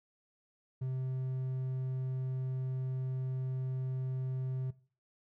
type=tone; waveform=triangle; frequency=130 Hz; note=C3; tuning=11 cents flat; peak=-31 dBFS; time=0.81-4.71 s; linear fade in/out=10 ms; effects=noise-tail reverb RT60 0.4 s tail -19 dB re dry